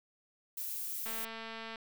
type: noise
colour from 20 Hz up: violet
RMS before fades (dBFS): -39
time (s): 0.57-1.25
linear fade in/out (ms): 5
type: click train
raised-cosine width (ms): 0.3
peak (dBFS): -28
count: 158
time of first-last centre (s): 1.06-1.758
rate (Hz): 225
effects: none